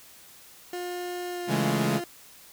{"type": "tone with pitch glide", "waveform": "30% pulse", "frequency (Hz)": [355.8, 348.1], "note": ["F4", "F4"], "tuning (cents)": [32, -6], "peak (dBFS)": -29, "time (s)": [0.73, 2.04], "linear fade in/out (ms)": 2, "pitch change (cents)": -38, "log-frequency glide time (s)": [1.31, 1.61]}
{"type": "chord", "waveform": "sawtooth", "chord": "A major seventh", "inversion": "first", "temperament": "equal with one note detuned", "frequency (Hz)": [138.59, 164.81, 207.7, 222.2], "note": ["C#3", "E3", "G#3", "A3"], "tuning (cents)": [0, 0, 0, 17], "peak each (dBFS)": [-25, -27, -23, -28], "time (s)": [1.47, 2.01], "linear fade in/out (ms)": 50}
{"effects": ["white hiss -51 dBFS RMS until 2.52 s"]}